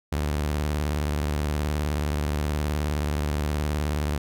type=tone with vibrato; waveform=sawtooth; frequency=74.2 Hz; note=D2; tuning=18 cents sharp; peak=-20 dBFS; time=0.12-4.18 s; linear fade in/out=5 ms; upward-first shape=sine; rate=19 Hz; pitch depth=140 cents each way; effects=none